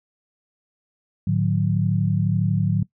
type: tone cluster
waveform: sine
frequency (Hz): 107.7 / 149.6 / 181.7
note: A2 / D3 / F#3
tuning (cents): -37 / +32 / -31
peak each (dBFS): -22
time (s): 1.27-2.83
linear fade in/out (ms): 5
effects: noise-tail reverb RT60 0.1 s tail -20 dB re dry